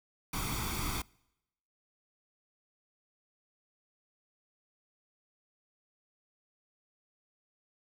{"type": "noise with comb filter", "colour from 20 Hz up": "pink", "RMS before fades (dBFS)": -35, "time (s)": [0.33, 1.02], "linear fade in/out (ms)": 5, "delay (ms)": 0.87, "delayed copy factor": 0.7, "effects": ["noise-tail reverb RT60 0.9 s tail -26 dB re dry"]}